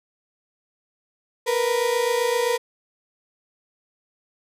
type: tone pair together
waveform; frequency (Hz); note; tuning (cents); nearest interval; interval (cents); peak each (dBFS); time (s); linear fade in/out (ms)
35% pulse; 466.2 / 493.9; A#4 / B4; 0 / 0; minor second; 100; -21; 1.46-2.58; 20
effects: resampled to 32000 Hz